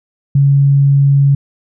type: tone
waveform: sine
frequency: 139.7 Hz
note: C#3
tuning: 14 cents sharp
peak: -6 dBFS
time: 0.35-1.35 s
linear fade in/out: 5 ms
effects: none